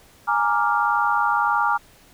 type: chord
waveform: sine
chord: Bb dominant seventh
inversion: third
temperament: equal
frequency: 830.6 / 932.3 / 1174.7 / 1396.9 Hz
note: Ab5 / Bb5 / D6 / F6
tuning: 0 / 0 / 0 / 0 cents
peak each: -23 dBFS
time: 0.27-1.78 s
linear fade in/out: 20 ms
effects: pink hiss -52 dBFS RMS until 2.13 s